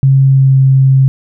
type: tone with pitch glide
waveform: sine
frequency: 135.1 to 133.78 Hz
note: C#3 to C3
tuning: -44 to +39 cents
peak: -4 dBFS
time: 0.03-1.08 s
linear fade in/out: 0 ms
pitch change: -17 cents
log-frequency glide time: 0.25-0.58 s
effects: none